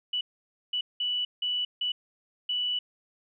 sine tone bursts at uneven times, 2960 Hz, F#7, in tune, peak -26 dBFS, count 6, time 0.13-0.21 / 0.73-0.81 / 1-1.25 / 1.42-1.65 / 1.81-1.92 / 2.49-2.79 s, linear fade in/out 5 ms, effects none

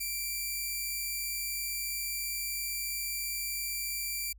5% pulse tone, 2349 Hz, D7, in tune, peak -23 dBFS, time 0-4.33 s, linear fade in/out 10 ms, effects added 50 Hz sine -51 dBFS peak until 4.38 s

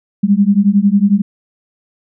sine beating tone pair, 196 / 207 Hz, G3 / G#3, 0 / -5 cents, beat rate 11 Hz, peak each -11 dBFS, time 0.23-1.22 s, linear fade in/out 10 ms, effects none

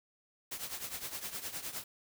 white noise with tremolo, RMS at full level -38 dBFS, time 0.51-1.84 s, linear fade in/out 10 ms, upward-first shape triangle, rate 9.7 Hz, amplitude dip 80%, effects none

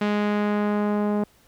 sawtooth tone with low-pass filter sweep, 207.7 Hz, G#3, in tune, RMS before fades -23 dBFS, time 0.01-1.24 s, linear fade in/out 5 ms, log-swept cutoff 3100 to 820 Hz, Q 0.89, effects pink hiss -58 dBFS RMS until 1.47 s

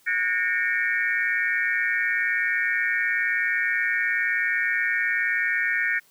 sine tone cluster, 1455 / 1616 / 1824 / 2196 / 2315 Hz, F#6 / G#6 / A#6 / C#7 / D7, -29 / -48 / -38 / -17 / -25 cents, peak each -29 / -30 / -24 / -29 / -31 dBFS, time 0.06-6 s, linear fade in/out 20 ms, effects white hiss -59 dBFS RMS until 6.1 s

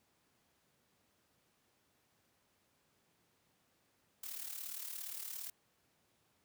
blue noise with amplitude modulation, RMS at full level -42 dBFS, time 4.23-5.5 s, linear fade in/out 5 ms, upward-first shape sine, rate 37.3 Hz, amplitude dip 65%, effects pink hiss -75 dBFS RMS until 6.44 s + high-pass 100 Hz 12 dB/octave

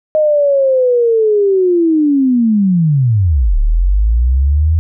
sine linear two-way sweep, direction down then up, 623 to 34.65 to 82.8 Hz, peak -8 dBFS, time 0.15-4.79 s, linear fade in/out 0 ms, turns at 3.58 s, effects none

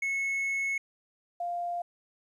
triangle / sine tone pair in turn, 2192 / 697.9 Hz, C#7 / F5, -20 / -1 cents, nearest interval octave + minor sixth, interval 1981 cents, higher first, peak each -26 / -30 dBFS, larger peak first, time 0.02-0.78 / 1.4-1.82 s, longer first, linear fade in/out 5 ms, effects resampled to 24000 Hz + 11-bit

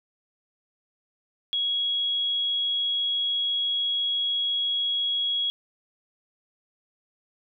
sine tone, 3322 Hz, G#7, in tune, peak -23 dBFS, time 1.53-5.5 s, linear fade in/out 0 ms, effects none

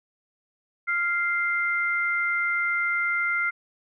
sine tone pair together, 1396.9 / 2089 Hz, F6 / C7, 0 / -3 cents, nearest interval perfect fifth, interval 697 cents, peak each -25 dBFS, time 0.87-3.51 s, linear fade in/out 20 ms, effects none

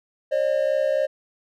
triangle tone pair together, 542 / 605.5 Hz, C#5 / D#5, -39 / -47 cents, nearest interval major second, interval 192 cents, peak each -20 dBFS, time 0.31-1.07 s, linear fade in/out 20 ms, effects none

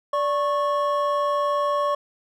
triangle tone pair together, 582.7 / 1100 Hz, D5 / C#6, -14 / -14 cents, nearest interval major seventh, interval 1100 cents, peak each -21 dBFS, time 0.13-1.95 s, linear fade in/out 5 ms, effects none

